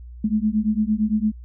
sine beating tone pair, 210 / 218.8 Hz, G#3 / A3, +19 / -9 cents, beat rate 8.8 Hz, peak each -21 dBFS, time 0.24-1.32 s, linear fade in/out 5 ms, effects added 60 Hz sine -36 dBFS peak until 1.44 s

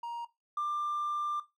triangle tone pair in turn, 941 / 1189 Hz, A#5 / D6, +16 / +21 cents, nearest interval major third, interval 405 cents, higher second, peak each -33 / -26 dBFS, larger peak second, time 0.03-0.25 / 0.57-1.4 s, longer second, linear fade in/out 5 ms, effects noise-tail reverb RT60 0.2 s tail -18 dB re dry + tanh soft clip ceiling -27 dBFS

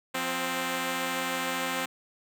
5% pulse tone pair together, 176.63 / 261.6 Hz, F3 / C4, +20 / 0 cents, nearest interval perfect fifth, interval 680 cents, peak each -24 / -18 dBFS, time 0.14-1.86 s, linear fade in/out 10 ms, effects none

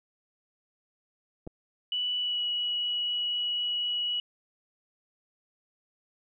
clicks, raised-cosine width 2 ms, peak -33 / -26 dBFS, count 2, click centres 1.468 / 1.474 s
sine tone with pitch glide, 2960 to 2926 Hz, F#7 to F#7, 0 to -20 cents, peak -27 dBFS, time 1.92-4.2 s, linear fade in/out 2 ms, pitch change -20 cents, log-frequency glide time 2.2-2.4 s
effects none

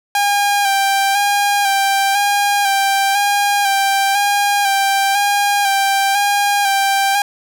sawtooth tone with vibrato, 799 Hz, G5, 33 cents sharp, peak -9 dBFS, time 0.15-7.22 s, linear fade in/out 2 ms, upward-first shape square, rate 1 Hz, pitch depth 27 cents each way, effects none

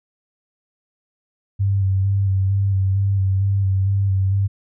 sine tone with vibrato, 97.3 Hz, G2, 12 cents flat, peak -15 dBFS, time 1.59-4.48 s, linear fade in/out 20 ms, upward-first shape square, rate 2.2 Hz, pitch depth 25 cents each way, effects none

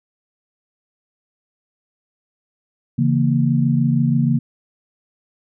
sine chord, A# diminished, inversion first, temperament equal, 138.59 / 164.81 / 233.1 Hz, C#3 / E3 / A#3, 0 / 0 / 0 cents, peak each -17 / -20 / -18 dBFS, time 2.98-4.39 s, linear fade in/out 10 ms, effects none

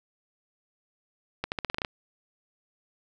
accelerating click train, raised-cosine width 0.3 ms, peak -13 dBFS, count 9, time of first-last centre 1.44-1.848 s, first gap 79 ms, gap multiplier 0.87, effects none

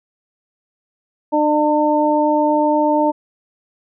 harmonic tone, 300.7 Hz, D4, 41 cents sharp, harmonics 1 / 2 / 3, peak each -17 / -17 / -17 dBFS, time 1.32-3.12 s, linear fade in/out 20 ms, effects none

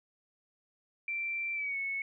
sine tone with pitch glide, 2349 to 2204 Hz, D7 to C#7, 0 to -11 cents, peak -32 dBFS, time 1.08-2.02 s, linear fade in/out 2 ms, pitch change -111 cents, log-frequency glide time 1.54-1.77 s, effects none

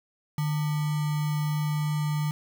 sine tone with sample-and-hold, 150.5 Hz, D3, 43 cents sharp, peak -24 dBFS, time 0.38-2.31 s, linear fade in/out 2 ms, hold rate 1050 Hz, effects none

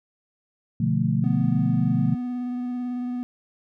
sine chord, B half-diminished seventh, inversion none, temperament equal, 123.47 / 146.83 / 174.61 / 220 Hz, B2 / D3 / F3 / A3, 0 / 0 / 0 / 0 cents, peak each -25 dBFS, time 0.8-2.15 s, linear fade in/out 5 ms
triangle tone with vibrato, 246.9 Hz, B3, in tune, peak -24 dBFS, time 1.24-3.23 s, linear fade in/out 0 ms, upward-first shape square, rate 18 Hz, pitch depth 12 cents each way
effects none

